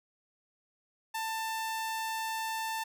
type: tone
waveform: sawtooth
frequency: 890 Hz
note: A5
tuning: 20 cents sharp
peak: -29 dBFS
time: 1.14-2.84 s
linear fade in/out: 10 ms
effects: none